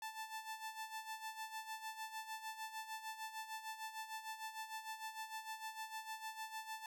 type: tone with tremolo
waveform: sawtooth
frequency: 880 Hz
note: A5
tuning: in tune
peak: -39 dBFS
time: 0.02-6.86 s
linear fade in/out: 2 ms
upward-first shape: sine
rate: 6.6 Hz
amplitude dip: 70%
effects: none